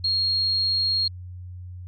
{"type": "tone", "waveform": "sine", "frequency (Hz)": 4266, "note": "C8", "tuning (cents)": 33, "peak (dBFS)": -20, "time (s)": [0.04, 1.08], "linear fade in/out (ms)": 5, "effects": ["added 90 Hz sine -35 dBFS peak until 1.87 s"]}